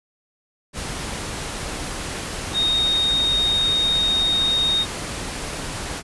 sine tone in noise, 3715 Hz, A#7, 7 cents flat, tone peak -17 dBFS, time 2.53-4.86 s, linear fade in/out 50 ms, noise pink, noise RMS -29 dBFS, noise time 0.73-6.03 s, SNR +9 dB, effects resampled to 24000 Hz

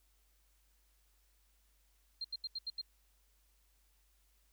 sine tone bursts, 4186 Hz, C8, in tune, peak -37 dBFS, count 6, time 2.21-2.815 s, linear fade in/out 5 ms, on 35 ms, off 79 ms, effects added 50 Hz sine -70 dBFS peak until 4.52 s + white hiss -75 dBFS RMS until 4.52 s

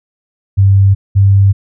sine tone pair in turn, 98 / 98.55 Hz, G2 / G2, 0 / +10 cents, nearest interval unison, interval 10 cents, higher second, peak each -4 dBFS, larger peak neither, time 0.57-0.95 / 1.15-1.53 s, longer neither, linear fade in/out 20 ms, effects none

